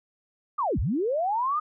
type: linear two-way sweep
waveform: sine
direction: down then up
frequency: 1255 to 41 to 1255 Hz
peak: -23 dBFS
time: 0.58-1.6 s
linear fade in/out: 10 ms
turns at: 0.79 s
effects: none